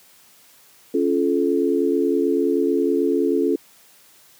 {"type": "chord", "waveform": "sine", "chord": "Db augmented", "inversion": "none", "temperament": "just", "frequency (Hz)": [277.2, 346.5, 433.1], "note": ["Db4", "F4", "A4"], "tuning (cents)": [0, -14, -27], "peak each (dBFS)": -21, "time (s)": [0.94, 3.56], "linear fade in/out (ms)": 5, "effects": ["white hiss -52 dBFS RMS until 4.39 s", "high-pass 100 Hz 12 dB/octave"]}